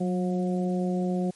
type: harmonic tone with a mistuned harmonic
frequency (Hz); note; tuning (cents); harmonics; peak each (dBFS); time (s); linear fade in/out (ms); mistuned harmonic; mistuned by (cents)
180; F#3; -47; 1 / 2 / 3 / 4; -25 / -31 / -35 / -37; 0-1.31; 10; 1; +34
effects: white hiss -56 dBFS RMS until 1.35 s + MP3 48 kbps